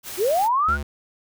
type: noise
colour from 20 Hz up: white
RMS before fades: -34 dBFS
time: 0.03-0.49 s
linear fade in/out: 50 ms
type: linear sweep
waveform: sine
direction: up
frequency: 332 to 1480 Hz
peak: -17 dBFS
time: 0.17-0.78 s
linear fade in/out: 50 ms
type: tone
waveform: square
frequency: 72 Hz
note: D2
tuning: 34 cents flat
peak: -27 dBFS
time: 0.68-0.83 s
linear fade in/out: 5 ms
effects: none